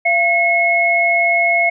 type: tone pair together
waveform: sine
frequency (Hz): 684.6 / 2177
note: F5 / C#7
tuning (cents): -35 / -32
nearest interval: octave + minor sixth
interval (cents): 2003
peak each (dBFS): -16 / -13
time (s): 0.05-1.7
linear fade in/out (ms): 10
effects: none